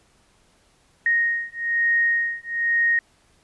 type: beating tone pair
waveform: sine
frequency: 1864.7 / 1865.8 Hz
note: A#6 / A#6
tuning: 0 / +1 cents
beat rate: 1.1 Hz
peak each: -22 dBFS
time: 1.06-2.99 s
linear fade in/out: 2 ms
effects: pink hiss -60 dBFS RMS until 3.43 s + resampled to 24000 Hz